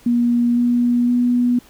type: tone with pitch steps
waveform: sine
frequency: 239.2 / 241.7 / 244.2 Hz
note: A#3 / B3 / B3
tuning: +45 / -37 / -19 cents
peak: -13 dBFS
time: 0.06-1.59 s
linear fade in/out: 5 ms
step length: 510 ms
effects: pink hiss -49 dBFS RMS until 1.69 s